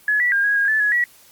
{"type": "tone with pitch steps", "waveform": "sine", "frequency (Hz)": [1697, 1953, 1610, 1652, 1631, 1743, 1683, 1930], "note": ["G#6", "B6", "G6", "G#6", "G#6", "A6", "G#6", "B6"], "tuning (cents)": [37, -20, 46, -10, -32, -17, 23, -40], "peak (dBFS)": -15, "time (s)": [0.08, 1.04], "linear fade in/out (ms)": 2, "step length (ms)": 120, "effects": ["white hiss -50 dBFS RMS until 1.31 s", "Opus 32 kbps"]}